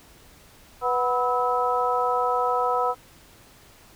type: harmonic tone with a mistuned harmonic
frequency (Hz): 246.9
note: B3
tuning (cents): 0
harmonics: 2 / 3 / 4 / 5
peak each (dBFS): -26 / -26 / -26 / -26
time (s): 0.81-2.95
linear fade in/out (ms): 50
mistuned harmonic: 5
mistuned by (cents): +81
effects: pink hiss -52 dBFS RMS until 3.95 s